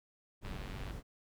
brown noise, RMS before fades -43 dBFS, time 0.41-1.03 s, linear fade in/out 50 ms
click train, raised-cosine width 0.3 ms, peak -33 dBFS, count 45, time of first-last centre 0.45-0.908 s, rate 96 Hz
effects none

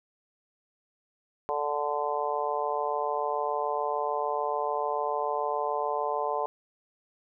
harmonic tone, 146.83 Hz, D3, in tune, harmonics 3 / 4 / 5 / 6 / 7, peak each -33 / -33 / -33 / -33 / -33 dBFS, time 1.49-6.46 s, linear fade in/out 0 ms, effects none

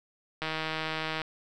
click train, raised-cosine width 0.3 ms, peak -16 dBFS, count 127, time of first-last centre 0.42-1.217 s, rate 158 Hz, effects none

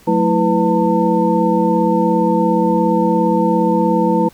sine tone cluster, 181.4 / 218.6 / 328.1 / 495.8 / 899 Hz, F#3 / A3 / E4 / B4 / A5, -34 / -11 / -8 / +7 / +37 cents, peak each -18 dBFS, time 0.07-4.29 s, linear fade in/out 10 ms, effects pink hiss -47 dBFS RMS until 4.33 s

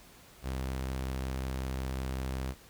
sawtooth tone, 65.41 Hz, C2, in tune, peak -29 dBFS, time 0.42-2.55 s, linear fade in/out 50 ms, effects pink hiss -56 dBFS RMS until 2.69 s

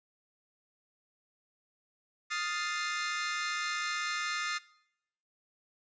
sawtooth chord, F dominant seventh, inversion third, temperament equal, 1244.5 / 1396.9 / 1760 / 2093 Hz, Eb6 / F6 / A6 / C7, 0 / 0 / 0 / 0 cents, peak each -33 / -36 / -34 / -33 dBFS, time 2.3-4.59 s, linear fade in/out 20 ms, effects noise-tail reverb RT60 0.8 s tail -22 dB re dry + resampled to 16000 Hz

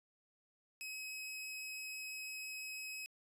sawtooth tone, 2551 Hz, D#7, 43 cents sharp, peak -40 dBFS, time 0.81-3.06 s, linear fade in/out 0 ms, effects resampled to 32000 Hz

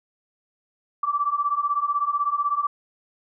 sine beating tone pair, 1151 / 1167 Hz, D6 / D6, -35 / -11 cents, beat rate 16 Hz, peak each -25 / -23 dBFS, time 1.03-2.67 s, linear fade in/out 5 ms, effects none

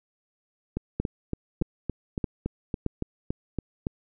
two click trains, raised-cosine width 3 ms, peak -15 / -13 dBFS, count 12 / 4, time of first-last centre 0.77-3.869 / 1-2.863 s, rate 3.55 / 1.61 Hz, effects none

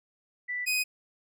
sine / sawtooth tone pair in turn, 1975.5 / 2502 Hz, B6 / D#7, 0 / +9 cents, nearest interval major third, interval 409 cents, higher second, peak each -30 / -22 dBFS, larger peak second, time 0.48-0.66 / 0.66-0.84 s, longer neither, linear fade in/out 20 ms, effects none

